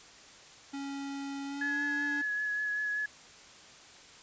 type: tone with pitch glide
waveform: square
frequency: 277.8 to 290.4 Hz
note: C#4 to D4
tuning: +4 to -19 cents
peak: -37 dBFS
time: 0.73-2.22 s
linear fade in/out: 10 ms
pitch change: +77 cents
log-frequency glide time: 1.46-1.79 s
type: tone with vibrato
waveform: sine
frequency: 1692 Hz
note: G#6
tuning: 32 cents sharp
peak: -30 dBFS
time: 1.61-3.06 s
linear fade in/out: 5 ms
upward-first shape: sine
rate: 5.2 Hz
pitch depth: 17 cents each way
effects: white hiss -53 dBFS RMS until 4.22 s + resampled to 16000 Hz